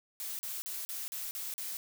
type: noise bursts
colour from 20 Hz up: blue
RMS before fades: -39 dBFS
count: 7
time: 0.2-1.77 s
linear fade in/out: 0 ms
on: 190 ms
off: 40 ms
effects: none